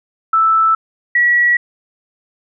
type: tone pair in turn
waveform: sine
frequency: 1318.5 / 1929.4 Hz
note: E6 / B6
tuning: 0 / -41 cents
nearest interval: perfect fifth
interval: 659 cents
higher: second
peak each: -9 dBFS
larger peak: neither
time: 0.33-0.75 / 1.15-1.57 s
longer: neither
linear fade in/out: 5 ms
effects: none